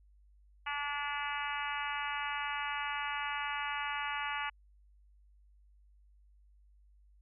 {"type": "harmonic tone", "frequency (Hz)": 289, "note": "D4", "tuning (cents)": -28, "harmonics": [3, 4, 5, 6, 7, 8, 9, 10], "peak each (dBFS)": [-40, -41, -42, -43, -43, -44, -45, -45], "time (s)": [0.66, 4.5], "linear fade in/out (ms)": 10, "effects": ["added 50 Hz sine -60 dBFS peak until 7.21 s"]}